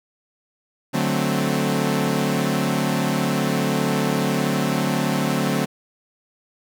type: chord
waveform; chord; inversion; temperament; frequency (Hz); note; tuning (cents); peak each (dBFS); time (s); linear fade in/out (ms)
sawtooth; D dominant seventh; none; equal; 146.83 / 185 / 220 / 261.6; D3 / F#3 / A3 / C4; 0 / 0 / 0 / 0; -21; 0.93-5.66; 20
effects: none